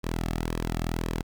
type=tone with flanger; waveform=sawtooth; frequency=41.2 Hz; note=E1; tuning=in tune; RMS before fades=-30 dBFS; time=0.03-1.23 s; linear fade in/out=20 ms; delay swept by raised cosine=1.4 to 2.05 ms; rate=1.9 Hz; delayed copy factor=-0.55; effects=9-bit